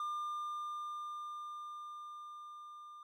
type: tone with level ramp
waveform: triangle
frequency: 1200 Hz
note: D6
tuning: 37 cents sharp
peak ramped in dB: -34 to -48 dBFS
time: 0-3.03 s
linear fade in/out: 2 ms
effects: none